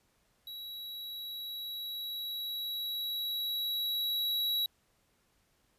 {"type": "tone with level ramp", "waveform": "square", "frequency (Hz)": 3889, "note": "B7", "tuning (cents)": -27, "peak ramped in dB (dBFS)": [-42, -29], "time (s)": [0.47, 4.66], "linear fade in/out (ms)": 2, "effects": ["pink hiss -72 dBFS RMS until 5.78 s", "resampled to 32000 Hz"]}